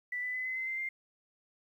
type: tone with pitch steps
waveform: sine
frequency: 1975.5 / 1996.1 / 2017 / 2038 / 2059 / 2081 / 2103 Hz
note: B6 / B6 / B6 / C7 / C7 / C7 / C7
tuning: 0 / +18 / +36 / -46 / -28 / -10 / +8 cents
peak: -33 dBFS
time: 0.12-0.89 s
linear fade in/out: 5 ms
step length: 110 ms
effects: 11-bit